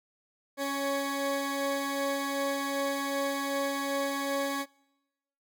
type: tone pair together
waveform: 20% pulse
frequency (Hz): 277.2 / 557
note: C#4 / C#5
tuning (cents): 0 / +8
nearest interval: octave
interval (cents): 1208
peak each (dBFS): -27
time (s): 0.57-4.66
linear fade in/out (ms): 50
effects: noise-tail reverb RT60 1.0 s tail -26 dB re dry